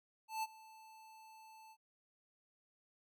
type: tone with ADSR envelope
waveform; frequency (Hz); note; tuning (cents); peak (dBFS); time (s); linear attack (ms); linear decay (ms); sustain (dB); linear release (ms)
square; 880; A5; 0; -36; 0.28-1.77; 150; 33; -21; 57
effects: none